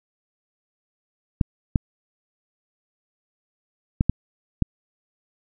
clicks, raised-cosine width 5 ms, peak -5 dBFS, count 5, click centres 1.412 / 1.758 / 4.009 / 4.096 / 4.623 s, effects none

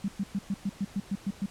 sine tone bursts, 197.5 Hz, G3, 13 cents sharp, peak -26 dBFS, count 10, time 0.04-1.46 s, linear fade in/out 5 ms, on 43 ms, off 110 ms, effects pink hiss -51 dBFS RMS until 1.5 s + low-pass 10000 Hz 12 dB/octave

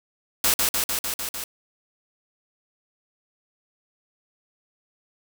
white noise with echo, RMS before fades -20 dBFS, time 0.44-0.54 s, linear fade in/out 2 ms, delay 150 ms, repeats 6, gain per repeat -2 dB, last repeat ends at 1.44 s, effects none

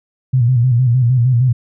sine tone with vibrato, 123.47 Hz, B2, in tune, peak -9 dBFS, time 0.33-1.53 s, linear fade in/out 10 ms, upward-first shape square, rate 6.5 Hz, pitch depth 79 cents each way, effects none

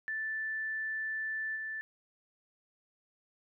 sine tone with level steps, 1760 Hz, A6, in tune, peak -33 / -36 dBFS, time 0.08-1.81 s, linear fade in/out 0 ms, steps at 1.55 s, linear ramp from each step 20 ms, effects none

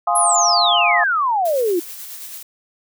sine chord, F minor seventh, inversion none, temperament equal, 698.5 / 830.6 / 1046.5 / 1244.5 Hz, F5 / Ab5 / C6 / Eb6, 0 / 0 / 0 / 0 cents, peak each -18 / -21 / -22 / -21 dBFS, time 0.07-1.04 s, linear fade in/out 5 ms
sine exponential sweep, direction down, 11175 to 329.8 Hz, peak -15 dBFS, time 0.15-1.8 s, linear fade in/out 10 ms
blue noise with tremolo, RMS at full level -32 dBFS, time 1.45-2.43 s, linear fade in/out 5 ms, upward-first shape sine, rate 9.2 Hz, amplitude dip 35%
effects none

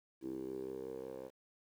10% pulse tone with band-pass filter sweep, 65.41 Hz, C2, in tune, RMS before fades -44 dBFS, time 0.21-1.31 s, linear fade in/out 50 ms, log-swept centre 330 to 550 Hz, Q 6.1, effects 11-bit

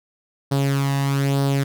sawtooth tone with flanger, 138.59 Hz, C#3, in tune, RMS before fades -20 dBFS, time 0.51-1.64 s, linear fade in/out 10 ms, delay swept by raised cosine 0.21 to 1.09 ms, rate 1.1 Hz, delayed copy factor +0.6, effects none

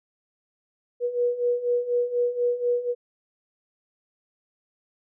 sine beating tone pair, 482.6 / 486.7 Hz, B4 / B4, -40 / -25 cents, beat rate 4.1 Hz, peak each -27 / -23 dBFS, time 1-2.95 s, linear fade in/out 50 ms, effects none

